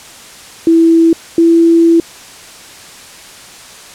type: tone pair in turn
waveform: sine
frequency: 329.9 / 333.5 Hz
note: E4 / E4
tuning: +1 / +20 cents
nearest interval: unison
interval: 19 cents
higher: second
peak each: -4 dBFS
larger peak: neither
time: 0.67-1.13 / 1.38-2 s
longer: second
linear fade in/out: 2 ms
effects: white hiss -34 dBFS RMS until 3.94 s + low-pass 9000 Hz 12 dB/octave